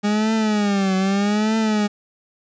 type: tone with vibrato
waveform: 40% pulse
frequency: 204.7 Hz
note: G#3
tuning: 25 cents flat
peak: -16 dBFS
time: 0.03-1.88 s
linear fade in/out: 20 ms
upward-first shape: triangle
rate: 0.81 Hz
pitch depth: 150 cents each way
effects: resampled to 16000 Hz + 8-bit